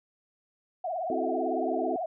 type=tone with vibrato; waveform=sine; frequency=690 Hz; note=F5; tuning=21 cents flat; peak=-29 dBFS; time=0.84-2.06 s; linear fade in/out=5 ms; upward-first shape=triangle; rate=18 Hz; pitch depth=180 cents each way
type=chord; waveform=sine; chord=F# half-diminished seventh; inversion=second; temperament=equal with one note detuned; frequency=261.6 / 329.6 / 370 / 436.5 Hz; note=C4 / E4 / F#4 / A4; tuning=0 / 0 / 0 / -14 cents; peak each=-34 dBFS; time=1.1-1.96 s; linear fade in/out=2 ms
effects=none

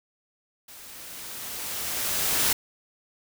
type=noise with level ramp; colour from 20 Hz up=white; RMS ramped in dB=-46 to -22 dBFS; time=0.68-2.53 s; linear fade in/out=5 ms; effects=none

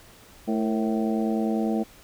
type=harmonic tone with a mistuned harmonic; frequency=110 Hz; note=A2; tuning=in tune; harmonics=2 / 3 / 4 / 5 / 6 / 7; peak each=-24 / -29 / -32 / -36 / -35 / -35 dBFS; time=0.47-1.84 s; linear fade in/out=20 ms; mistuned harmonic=4; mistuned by=+78 cents; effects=pink hiss -51 dBFS RMS until 2.03 s

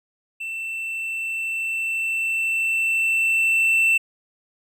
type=tone with level ramp; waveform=triangle; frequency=2677 Hz; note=E7; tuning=26 cents sharp; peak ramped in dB=-26 to -13 dBFS; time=0.4-3.98 s; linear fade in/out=10 ms; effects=none

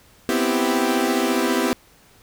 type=chord; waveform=sawtooth; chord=C major seventh; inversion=third; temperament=equal; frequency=246.9 / 261.6 / 329.6 / 392 Hz; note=B3 / C4 / E4 / G4; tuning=0 / 0 / 0 / 0 cents; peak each=-20 dBFS; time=0.29-1.73 s; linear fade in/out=0 ms; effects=pink hiss -53 dBFS RMS until 2.22 s

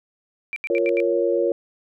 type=tone bursts; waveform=sine; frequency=2349 Hz; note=D7; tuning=in tune; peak=-25 dBFS; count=5; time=0.53-1.002 s; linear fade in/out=0 ms; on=32 ms; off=78 ms
type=chord; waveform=sine; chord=Bb minor; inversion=second; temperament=equal; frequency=349.2 / 466.2 / 554.4 Hz; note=F4 / Bb4 / Db5; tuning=0 / 0 / 0 cents; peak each=-22 dBFS; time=0.7-1.52 s; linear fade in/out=2 ms
effects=none

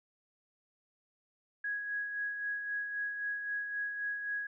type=tone with tremolo; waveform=sine; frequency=1661.2 Hz; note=G#6; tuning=in tune; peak=-32 dBFS; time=1.64-4.47 s; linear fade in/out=5 ms; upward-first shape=sine; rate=3.8 Hz; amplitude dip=45%; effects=none

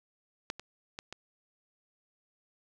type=clicks; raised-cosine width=0.2 ms; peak=-16 / -25 / -22 / -24 dBFS; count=4; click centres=0.501 / 0.596 / 0.989 / 1.126 s; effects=none

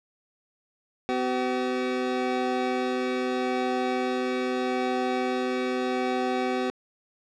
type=tone pair together; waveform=25% pulse; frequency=253.6 / 380 Hz; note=B3 / F#4; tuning=+46 / +46 cents; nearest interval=perfect fifth; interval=700 cents; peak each=-24 dBFS; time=1.09-6.7 s; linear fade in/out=0 ms; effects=low-pass 4000 Hz 12 dB/octave

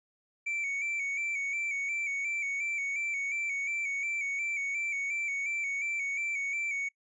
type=tone with vibrato; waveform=triangle; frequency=2282 Hz; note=C#7; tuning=50 cents sharp; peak=-29 dBFS; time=0.46-6.89 s; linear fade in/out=10 ms; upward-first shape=square; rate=2.8 Hz; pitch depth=43 cents each way; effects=noise-tail reverb RT60 0.1 s tail -25 dB re dry + resampled to 22050 Hz

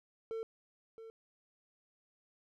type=tone with echo; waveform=triangle; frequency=450 Hz; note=A4; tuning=39 cents sharp; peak=-35 dBFS; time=0.31-0.43 s; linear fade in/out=0 ms; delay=670 ms; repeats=1; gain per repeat=-11 dB; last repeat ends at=1.1 s; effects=none

